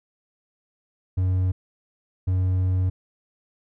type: tone bursts at uneven times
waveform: triangle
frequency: 92.5 Hz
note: F#2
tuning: in tune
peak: -17 dBFS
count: 2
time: 1.17-1.52 / 2.27-2.9 s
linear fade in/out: 10 ms
effects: none